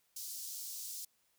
pink high-pass noise, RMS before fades -44 dBFS, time 0.16-1.05 s, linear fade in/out 5 ms, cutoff 5000 Hz, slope 24 dB/octave, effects white hiss -75 dBFS RMS until 1.38 s

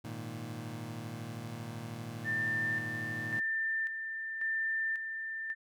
25% pulse chord, Ab suspended second, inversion none, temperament equal, 103.83 / 116.54 / 155.56 Hz, Ab2 / Bb2 / Eb3, 0 / 0 / 0 cents, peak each -43 / -38 / -42 dBFS, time 0.04-3.4 s, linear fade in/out 10 ms
sine tone with tremolo, 1788 Hz, A6, 27 cents sharp, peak -30 dBFS, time 2.24-5.55 s, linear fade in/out 50 ms, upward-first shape square, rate 0.92 Hz, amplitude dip 50%
effects none

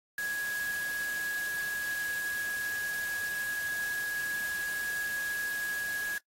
sine tone in noise, 1662 Hz, G#6, 1 cent sharp, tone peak -31 dBFS, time 0.18-6.18 s, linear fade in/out 2 ms, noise white, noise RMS -42 dBFS, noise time 0.18-6.18 s, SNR +8 dB, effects noise-tail reverb RT60 0.1 s tail -22 dB re dry + AAC 48 kbps

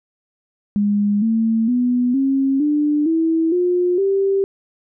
sine tone with pitch steps, 205 / 224.8 / 246.6 / 270.5 / 296.7 / 325.4 / 356.9 / 391.5 Hz, G#3 / A3 / B3 / C#4 / D4 / E4 / F4 / G4, -22 / +37 / -2 / -42 / +18 / -22 / +38 / -2 cents, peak -14 dBFS, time 0.76-4.44 s, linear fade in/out 0 ms, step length 460 ms, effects none

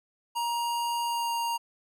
square tone with pitch glide, 943 to 935.4 Hz, A#5 to A#5, +20 to +6 cents, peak -28 dBFS, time 0.35-1.58 s, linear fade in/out 20 ms, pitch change -14 cents, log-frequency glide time 1.04-1.32 s, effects none

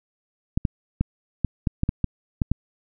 clicks, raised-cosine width 5 ms, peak -8 dBFS, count 10, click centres 0.575 / 0.652 / 1.01 / 1.447 / 1.672 / 1.834 / 1.891 / 2.043 / 2.418 / 2.516 s, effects none

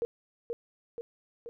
sine tone with echo, 468.9 Hz, A#4, 10 cents sharp, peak -27 dBFS, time 0.02-0.05 s, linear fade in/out 0 ms, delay 480 ms, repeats 3, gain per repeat -4 dB, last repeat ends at 1.49 s, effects none

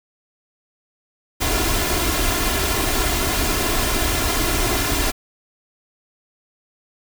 pink noise with comb filter, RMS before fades -20 dBFS, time 1.4-5.12 s, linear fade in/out 20 ms, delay 2.9 ms, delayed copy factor +0.6, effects none

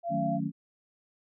sine tone, 684 Hz, F5, 36 cents flat, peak -29 dBFS, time 0.03-0.4 s, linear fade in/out 50 ms
sine chord, D# half-diminished seventh, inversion none, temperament equal, 155.56 / 185 / 220 / 277.2 Hz, D#3 / F#3 / A3 / C#4, 0 / 0 / 0 / 0 cents, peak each -34 dBFS, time 0.09-0.52 s, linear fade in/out 50 ms
effects none

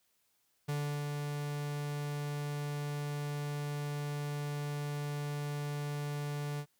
45% pulse tone with ADSR envelope, 145.9 Hz, D3, 11 cents flat, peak -32 dBFS, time 0.68-6.66 s, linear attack 12 ms, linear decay 350 ms, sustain -3 dB, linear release 69 ms, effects white hiss -75 dBFS RMS until 6.79 s

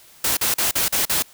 white noise bursts, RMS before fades -20 dBFS, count 6, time 0.24-1.225 s, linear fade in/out 5 ms, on 130 ms, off 41 ms, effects white hiss -49 dBFS RMS until 1.33 s

